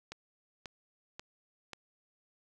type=click train; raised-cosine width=0.2 ms; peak=-25 dBFS; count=4; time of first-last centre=0.12-1.733 s; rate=1.86 Hz; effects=none